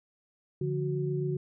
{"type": "tone cluster", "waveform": "sine", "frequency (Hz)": [145.4, 173.1, 368.5], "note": ["D3", "F3", "F#4"], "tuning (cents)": [-17, -15, -7], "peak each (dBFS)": [-30, -38, -32], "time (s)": [0.61, 1.37], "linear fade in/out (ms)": 5, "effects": []}